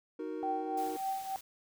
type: chord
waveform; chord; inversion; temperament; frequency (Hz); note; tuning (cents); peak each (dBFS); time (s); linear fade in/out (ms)
triangle; D# minor; none; equal; 311.1 / 370 / 466.2; D#4 / F#4 / A#4; 0 / 0 / 0; -38 / -40 / -39; 0.19-0.97; 5
type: tone with tremolo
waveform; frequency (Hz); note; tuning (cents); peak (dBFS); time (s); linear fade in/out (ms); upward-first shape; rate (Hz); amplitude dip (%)
sine; 773; G5; -24; -30; 0.43-1.36; 0; triangle; 3.4; 75
type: noise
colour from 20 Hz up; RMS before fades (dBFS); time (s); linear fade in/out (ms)
white; -50; 0.77-1.41; 5
effects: none